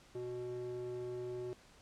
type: tone with band-pass filter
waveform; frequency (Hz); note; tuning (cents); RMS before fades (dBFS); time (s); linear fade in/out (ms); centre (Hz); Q
square; 123; B2; -7; -42; 0.15-1.53; 0; 390; 3.2
effects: pink hiss -62 dBFS RMS until 1.81 s + low-pass 8000 Hz 12 dB/octave